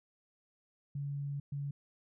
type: tone bursts at uneven times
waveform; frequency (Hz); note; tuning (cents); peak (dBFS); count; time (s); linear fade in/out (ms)
sine; 141.8; C#3; +40; -35; 2; 0.95-1.4 / 1.52-1.71; 5
effects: none